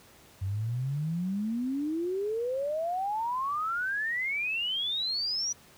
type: exponential sweep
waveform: sine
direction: up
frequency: 92.5 to 5920 Hz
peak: -28 dBFS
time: 0.41-5.53 s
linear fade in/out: 10 ms
effects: pink hiss -56 dBFS RMS until 5.77 s + high-pass 60 Hz 12 dB/octave